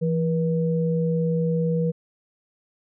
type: tone pair together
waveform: sine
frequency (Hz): 166.59 / 482.2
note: E3 / B4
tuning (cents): +19 / -41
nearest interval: octave + tritone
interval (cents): 1840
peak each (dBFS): -21 / -25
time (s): 0.01-1.92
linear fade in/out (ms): 20
effects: none